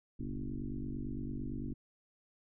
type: tone with frequency modulation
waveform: sine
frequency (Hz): 130.81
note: C3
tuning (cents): 0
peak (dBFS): -36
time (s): 0.19-1.74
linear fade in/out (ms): 10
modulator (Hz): 48.9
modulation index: 3.7
effects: none